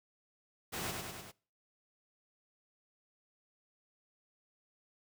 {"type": "noise with echo", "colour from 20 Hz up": "pink", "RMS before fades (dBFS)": -39, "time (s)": [0.72, 0.92], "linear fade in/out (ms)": 20, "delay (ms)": 100, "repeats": 4, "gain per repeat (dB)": -3, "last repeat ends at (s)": 1.32, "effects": ["noise-tail reverb RT60 0.4 s tail -23 dB re dry", "high-pass 80 Hz 12 dB/octave"]}